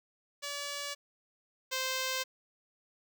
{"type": "tone pair in turn", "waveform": "5% pulse", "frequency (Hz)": [573, 520.7], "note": ["D5", "C5"], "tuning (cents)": [-43, -8], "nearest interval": "major second", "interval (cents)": 165, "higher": "first", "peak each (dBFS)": [-25, -20], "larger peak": "second", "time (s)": [[0.42, 0.95], [1.71, 2.24]], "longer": "neither", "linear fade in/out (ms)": 20, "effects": []}